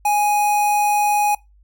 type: tone with notch filter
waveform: square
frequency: 830.6 Hz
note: G#5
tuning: in tune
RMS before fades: -17 dBFS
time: 0.05-1.35 s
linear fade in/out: 5 ms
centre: 3800 Hz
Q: 1.4
effects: noise-tail reverb RT60 0.2 s tail -22 dB re dry + added 50 Hz sine -49 dBFS peak until 1.63 s